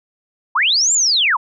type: linear two-way sweep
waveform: sine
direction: up then down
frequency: 853 to 7459 to 853 Hz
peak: -12 dBFS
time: 0.55-1.37 s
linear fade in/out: 10 ms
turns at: 0.93 s
effects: none